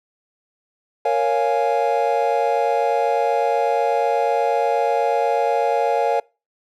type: chord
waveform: triangle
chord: Bb minor seventh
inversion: none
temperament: equal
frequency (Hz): 466.2 / 554.4 / 698.5 / 830.6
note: Bb4 / Db5 / F5 / Ab5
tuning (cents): 0 / 0 / 0 / 0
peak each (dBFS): -20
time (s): 1.05-6.2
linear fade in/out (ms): 5
effects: noise-tail reverb RT60 0.3 s tail -25 dB re dry